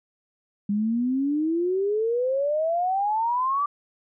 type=exponential sweep; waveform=sine; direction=up; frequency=200 to 1177 Hz; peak=-21 dBFS; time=0.69-3.66 s; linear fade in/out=5 ms; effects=none